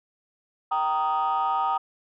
sine chord, Eb major, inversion first, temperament just, 777.8 / 933.4 / 1244.5 Hz, G5 / Bb5 / Eb6, -14 / +2 / 0 cents, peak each -25 dBFS, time 0.71-1.78 s, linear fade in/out 10 ms, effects tanh soft clip ceiling -17 dBFS

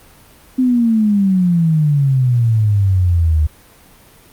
sine exponential sweep, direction down, 260.5 to 74.9 Hz, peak -10 dBFS, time 0.58-3.47 s, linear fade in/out 10 ms, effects pink hiss -45 dBFS RMS until 4.32 s + Opus 32 kbps

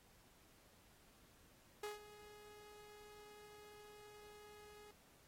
sawtooth tone with ADSR envelope, 418.1 Hz, G#4, 12 cents sharp, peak -38 dBFS, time 1.83-4.91 s, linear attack 5 ms, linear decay 150 ms, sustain -16 dB, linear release 3 ms, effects pink hiss -69 dBFS RMS until 5.27 s + AAC 48 kbps

